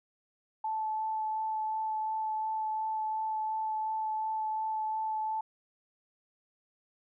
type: tone with vibrato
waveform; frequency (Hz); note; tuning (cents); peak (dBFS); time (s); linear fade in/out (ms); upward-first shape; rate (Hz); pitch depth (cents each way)
sine; 872; A5; -16; -30; 0.64-5.41; 5; sine; 2.8; 10
effects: none